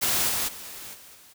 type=noise with level steps; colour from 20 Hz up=white; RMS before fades=-24 / -27 / -40 / -48 / -52 dBFS; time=0.01-1.34 s; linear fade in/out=20 ms; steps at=0.28 / 0.47 / 0.93 / 1.14 s; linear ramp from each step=20 ms; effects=none